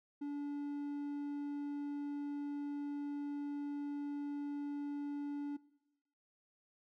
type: tone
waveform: triangle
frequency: 288 Hz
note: D4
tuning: 34 cents flat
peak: -36 dBFS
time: 0.21-5.57 s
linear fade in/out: 10 ms
effects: noise-tail reverb RT60 0.9 s tail -20 dB re dry